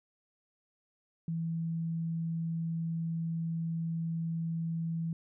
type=tone; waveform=sine; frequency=164.81 Hz; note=E3; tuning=in tune; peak=-31 dBFS; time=1.28-5.13 s; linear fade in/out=2 ms; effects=none